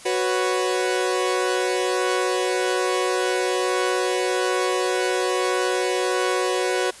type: chord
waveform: sawtooth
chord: F# suspended fourth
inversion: none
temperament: equal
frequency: 370 / 493.9 / 554.4 Hz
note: F#4 / B4 / C#5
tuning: 0 / 0 / 0 cents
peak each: -19 / -21 / -24 dBFS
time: 0.05-6.91 s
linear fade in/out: 10 ms
effects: white hiss -43 dBFS RMS until 7 s + resampled to 24000 Hz